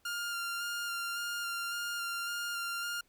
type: tone with vibrato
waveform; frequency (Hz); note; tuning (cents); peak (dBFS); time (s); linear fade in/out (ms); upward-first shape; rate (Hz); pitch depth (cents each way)
sawtooth; 1400; F6; +4; -31; 0.05-3.01; 5; square; 1.8; 12
effects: pink hiss -71 dBFS RMS until 3.08 s